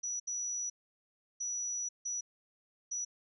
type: tone bursts at uneven times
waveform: sine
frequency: 5880 Hz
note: F#8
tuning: 12 cents flat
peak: -34 dBFS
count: 5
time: 0.03-0.2 / 0.27-0.7 / 1.4-1.89 / 2.05-2.21 / 2.91-3.05 s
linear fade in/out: 10 ms
effects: none